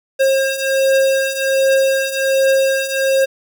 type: beating tone pair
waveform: square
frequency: 536 / 537.3 Hz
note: C5 / C5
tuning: +42 / +46 cents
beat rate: 1.3 Hz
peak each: -19 / -15 dBFS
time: 0.19-3.26 s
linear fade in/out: 20 ms
effects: none